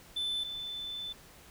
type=tone pair in turn; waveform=sine; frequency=3520 / 3520 Hz; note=A7 / A7; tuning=0 / 0 cents; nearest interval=unison; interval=0 cents; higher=neither; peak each=-28 / -36 dBFS; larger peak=first; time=0.16-0.44 / 0.44-1.13 s; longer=second; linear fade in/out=10 ms; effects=tanh soft clip ceiling -30 dBFS + pink hiss -55 dBFS RMS until 1.5 s